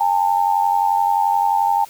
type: tone pair together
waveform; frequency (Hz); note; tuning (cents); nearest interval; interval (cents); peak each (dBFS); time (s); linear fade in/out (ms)
sine; 810 / 901.5; G#5 / A5; -43 / +42; major second; 185; -17; 0-1.85; 10
effects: white hiss -43 dBFS RMS until 1.89 s